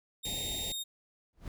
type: tone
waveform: sawtooth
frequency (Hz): 3698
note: A#7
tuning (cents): -15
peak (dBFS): -32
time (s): 0.23-0.84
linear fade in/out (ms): 20
type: band-stop noise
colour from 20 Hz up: pink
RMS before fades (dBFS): -41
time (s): 0.25-0.72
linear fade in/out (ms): 2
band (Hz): 880 to 1900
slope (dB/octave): 96
type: noise with exponential growth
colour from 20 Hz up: brown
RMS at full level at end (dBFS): -37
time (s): 1.33-1.48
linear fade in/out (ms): 1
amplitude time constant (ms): 31
effects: none